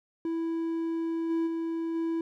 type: tone with level steps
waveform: triangle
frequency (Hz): 329.6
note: E4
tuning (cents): 0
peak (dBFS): -26 / -23 / -27 / -25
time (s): 0.25-2.21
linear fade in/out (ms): 2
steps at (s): 1.29 / 1.46 / 1.94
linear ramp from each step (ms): 20
effects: none